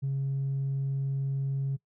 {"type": "tone with tanh clipping", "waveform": "triangle", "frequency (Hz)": 136.7, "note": "C#3", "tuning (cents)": -24, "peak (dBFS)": -27, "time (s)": [0.02, 1.77], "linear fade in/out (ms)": 20, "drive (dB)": 5, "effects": ["noise-tail reverb RT60 0.1 s tail -21 dB re dry"]}